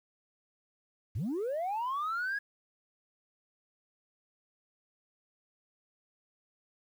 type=linear sweep; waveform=sine; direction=up; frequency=78.2 to 1680 Hz; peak=-29 dBFS; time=1.15-2.39 s; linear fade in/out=10 ms; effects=tanh soft clip ceiling -29 dBFS + 10-bit